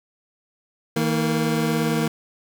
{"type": "tone pair together", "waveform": "25% pulse", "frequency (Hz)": [159.7, 230.7], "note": ["D#3", "A#3"], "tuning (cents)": [45, -18], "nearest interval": "tritone", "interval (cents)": 637, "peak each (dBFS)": -19, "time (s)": [0.96, 2.08], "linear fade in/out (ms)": 5, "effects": ["8-bit"]}